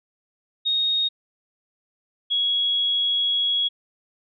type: tone pair in turn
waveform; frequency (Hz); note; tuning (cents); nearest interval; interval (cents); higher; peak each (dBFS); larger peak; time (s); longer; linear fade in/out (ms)
sine; 3729 / 3331; A#7 / G#7; 0 / +4; major second; 196; first; -19; neither; 0.65-1.09 / 2.3-3.69; second; 20
effects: none